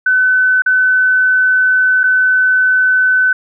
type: tone with dropouts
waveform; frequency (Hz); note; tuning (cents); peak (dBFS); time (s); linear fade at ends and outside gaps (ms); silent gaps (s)
sine; 1511; F#6; +36; -8; 0.06-3.33; 5; 0.621-0.661 / 2.034-2.038
effects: none